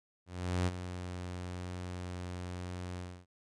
sawtooth tone with ADSR envelope, 89.9 Hz, F#2, 49 cents flat, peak -24 dBFS, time 0.26-3.26 s, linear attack 410 ms, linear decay 32 ms, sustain -11 dB, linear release 280 ms, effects resampled to 22050 Hz

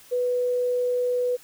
sine tone, 493.9 Hz, B4, in tune, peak -21 dBFS, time 0.11-1.37 s, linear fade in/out 20 ms, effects white hiss -51 dBFS RMS until 1.43 s

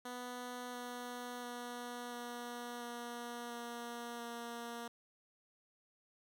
10% pulse tone with pitch steps, 246.9 / 244.9 / 242.9 / 241 / 239 / 237.1 / 235.2 Hz, B3 / B3 / B3 / B3 / A#3 / A#3 / A#3, 0 / -14 / -29 / -42 / +43 / +30 / +16 cents, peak -35 dBFS, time 0.05-4.88 s, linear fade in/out 5 ms, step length 690 ms, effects none

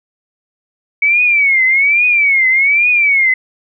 sine tone with vibrato, 2250 Hz, C#7, 25 cents sharp, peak -8 dBFS, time 1.02-3.34 s, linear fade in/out 5 ms, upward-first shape triangle, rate 1.2 Hz, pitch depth 180 cents each way, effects none

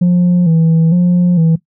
sine tone with vibrato, 170 Hz, F3, 46 cents flat, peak -4 dBFS, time 0.01-1.56 s, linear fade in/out 10 ms, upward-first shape square, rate 1.1 Hz, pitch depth 72 cents each way, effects noise-tail reverb RT60 0.1 s tail -17 dB re dry + tanh soft clip ceiling -6 dBFS

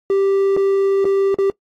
triangle tone with dropouts, 392 Hz, G4, in tune, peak -11 dBFS, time 0.1-1.5 s, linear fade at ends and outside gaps 1 ms, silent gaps 0.566-0.572 / 1.045-1.052 / 1.344-1.386 s, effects noise-tail reverb RT60 0.1 s tail -20 dB re dry + AAC 48 kbps

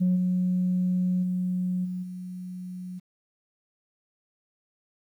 sine tone with level steps, 181.9 Hz, F#3, 29 cents flat, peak -18 / -21 / -24 / -29 / -34 dBFS, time 0-3 s, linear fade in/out 20 ms, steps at 0.15 / 1.22 / 1.84 / 2.02 s, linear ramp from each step 20 ms, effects tanh soft clip ceiling -17 dBFS + 10-bit

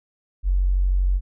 triangle tone with tanh clipping, 46.25 Hz, F#1, in tune, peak -16 dBFS, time 0.43-1.21 s, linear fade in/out 50 ms, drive 3 dB, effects none

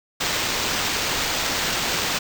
white noise with sample-and-hold, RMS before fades -24 dBFS, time 0.2-2.19 s, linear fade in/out 10 ms, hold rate 11025 Hz, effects none

